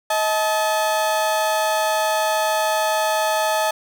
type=tone pair together; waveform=35% pulse; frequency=634 / 866.7 Hz; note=D#5 / A5; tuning=+32 / -26 cents; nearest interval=perfect fourth; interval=542 cents; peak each=-19 dBFS; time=0.1-3.71 s; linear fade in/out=5 ms; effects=none